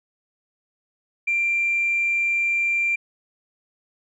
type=tone; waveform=sine; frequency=2369 Hz; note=D7; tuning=14 cents sharp; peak=-18 dBFS; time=1.27-2.96 s; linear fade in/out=10 ms; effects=tanh soft clip ceiling -14 dBFS